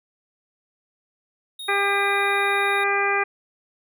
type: tone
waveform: square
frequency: 3729 Hz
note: A#7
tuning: in tune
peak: -33 dBFS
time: 1.59-2.84 s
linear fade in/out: 5 ms
type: harmonic tone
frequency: 400 Hz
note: G4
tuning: 35 cents sharp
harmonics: 1 / 2 / 3 / 4 / 5 / 6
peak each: -26 / -26 / -26 / -26 / -26 / -26 dBFS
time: 1.68-3.24 s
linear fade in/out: 10 ms
effects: none